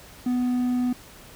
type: tone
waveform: triangle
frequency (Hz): 248.2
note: B3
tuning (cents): +9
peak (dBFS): -19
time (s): 0.26-0.93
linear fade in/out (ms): 5
effects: pink hiss -47 dBFS RMS until 1.35 s